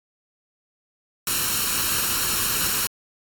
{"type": "noise with comb filter", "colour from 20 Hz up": "white", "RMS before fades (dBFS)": -23, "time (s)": [1.27, 2.87], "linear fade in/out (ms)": 2, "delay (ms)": 0.72, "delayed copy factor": 0.6, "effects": ["AAC 64 kbps"]}